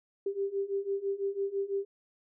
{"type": "beating tone pair", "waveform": "sine", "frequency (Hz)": [392, 398], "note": ["G4", "G4"], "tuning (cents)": [0, 26], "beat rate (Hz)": 6, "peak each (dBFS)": [-34, -32], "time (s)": [0.26, 1.85], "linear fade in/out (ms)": 5, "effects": []}